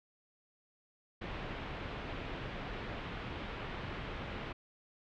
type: low-pass noise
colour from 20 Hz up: pink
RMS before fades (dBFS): -42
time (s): 1.21-4.53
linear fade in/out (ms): 10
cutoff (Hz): 3200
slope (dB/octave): 24
effects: none